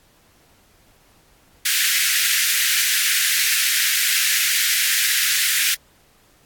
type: high-pass noise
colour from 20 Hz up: pink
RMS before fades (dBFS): -19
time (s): 1.65-5.75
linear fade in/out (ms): 10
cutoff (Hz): 1600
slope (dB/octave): 48
effects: pink hiss -56 dBFS RMS until 6.45 s + AAC 64 kbps